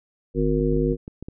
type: harmonic tone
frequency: 51.91 Hz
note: G#1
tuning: in tune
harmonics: 1 / 3 / 5 / 7 / 9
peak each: -25 / -25 / -25 / -25 / -25 dBFS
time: 0.34-0.97 s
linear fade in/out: 50 ms
type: clicks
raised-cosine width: 3 ms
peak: -22 dBFS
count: 7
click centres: 0.601 / 0.728 / 0.767 / 0.929 / 1.079 / 1.226 / 1.285 s
effects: none